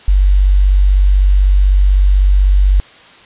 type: tone with quantisation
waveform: sine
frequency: 48 Hz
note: G1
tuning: 36 cents flat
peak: -6 dBFS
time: 0.08-2.8 s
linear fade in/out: 0 ms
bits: 6
effects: white hiss -40 dBFS RMS until 3.25 s + resampled to 8000 Hz